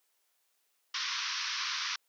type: band-pass noise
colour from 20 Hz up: white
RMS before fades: -35 dBFS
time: 0.94-1.96 s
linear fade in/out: 5 ms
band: 980 to 5900 Hz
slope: 96 dB/octave
effects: white hiss -75 dBFS RMS until 2.08 s + high-pass 400 Hz 12 dB/octave